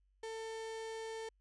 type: tone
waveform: 35% pulse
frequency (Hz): 446.4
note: A4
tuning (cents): +25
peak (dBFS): -40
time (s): 0.23-1.29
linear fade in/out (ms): 5
effects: added 48 Hz sine -70 dBFS peak until 1.4 s + resampled to 22050 Hz